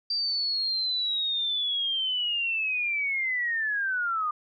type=linear sweep; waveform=sine; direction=down; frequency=4699 to 1200 Hz; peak=-25 dBFS; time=0.1-4.31 s; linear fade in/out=5 ms; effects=none